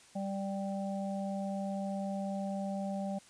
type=harmonic tone; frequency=196 Hz; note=G3; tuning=in tune; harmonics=1 / 3 / 4; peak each=-35 / -40 / -42 dBFS; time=0.15-3.19 s; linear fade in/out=10 ms; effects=white hiss -59 dBFS RMS until 3.29 s + resampled to 22050 Hz